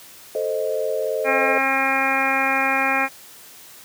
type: chord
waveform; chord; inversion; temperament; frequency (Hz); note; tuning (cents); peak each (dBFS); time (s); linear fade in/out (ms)
sine; A diminished; none; equal; 440 / 523.3 / 622.3; A4 / C5 / Eb5; 0 / 0 / 0; -25; 0.35-1.58; 2
type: harmonic tone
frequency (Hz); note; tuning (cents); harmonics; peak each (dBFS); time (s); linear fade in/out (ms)
268.7; C4; +46; 1 / 2 / 3 / 4 / 5 / 6 / 7 / 8 / 9; -29 / -29 / -24 / -28 / -27 / -26 / -27 / -28 / -23; 1.24-3.09; 50
effects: white hiss -44 dBFS RMS until 3.84 s + high-pass 80 Hz 12 dB/octave